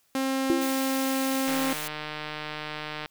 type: tone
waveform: sawtooth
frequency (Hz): 266.6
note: C4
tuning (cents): +33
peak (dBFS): -21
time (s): 0.15-1.73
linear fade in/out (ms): 2
type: tone with exponential decay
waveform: sine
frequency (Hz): 337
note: E4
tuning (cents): +38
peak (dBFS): -18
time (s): 0.5-0.81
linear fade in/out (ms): 0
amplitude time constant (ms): 66
type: high-pass noise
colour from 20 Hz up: white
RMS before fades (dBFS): -36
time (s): 0.61-1.88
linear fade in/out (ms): 5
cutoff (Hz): 1700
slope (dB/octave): 48
type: click train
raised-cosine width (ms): 0.3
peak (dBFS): -18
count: 241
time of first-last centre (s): 1.48-3.059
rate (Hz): 152
effects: white hiss -67 dBFS RMS until 3.1 s